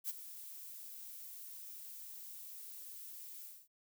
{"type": "noise with ADSR envelope", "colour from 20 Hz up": "violet", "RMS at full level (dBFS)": -37, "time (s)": [0.04, 3.68], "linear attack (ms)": 53, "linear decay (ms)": 24, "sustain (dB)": -13, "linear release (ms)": 230, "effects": []}